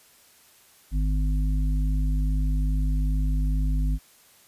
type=harmonic tone; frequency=51.2 Hz; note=G#1; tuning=24 cents flat; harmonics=1 / 3 / 5; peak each=-21 / -31 / -35 dBFS; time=0.91-3.99 s; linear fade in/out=50 ms; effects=white hiss -56 dBFS RMS until 4.47 s + resampled to 32000 Hz